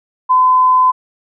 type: tone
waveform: sine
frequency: 1018 Hz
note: C6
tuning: 48 cents flat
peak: -7 dBFS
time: 0.29-0.92 s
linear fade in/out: 20 ms
effects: none